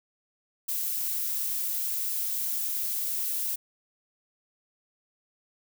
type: noise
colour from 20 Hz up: violet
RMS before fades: -30 dBFS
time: 0.68-3.56 s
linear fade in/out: 10 ms
effects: none